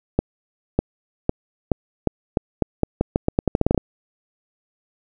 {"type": "accelerating click train", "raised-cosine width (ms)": 2, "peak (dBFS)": -3, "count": 19, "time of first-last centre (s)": [0.19, 3.777], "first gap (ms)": 600, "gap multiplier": 0.84, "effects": []}